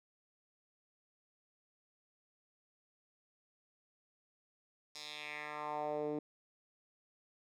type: tone with band-pass filter sweep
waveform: 10% pulse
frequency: 149.9 Hz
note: D3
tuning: 36 cents sharp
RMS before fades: -41 dBFS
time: 4.95-6.19 s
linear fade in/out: 2 ms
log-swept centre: 5200 to 330 Hz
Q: 2.5
effects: none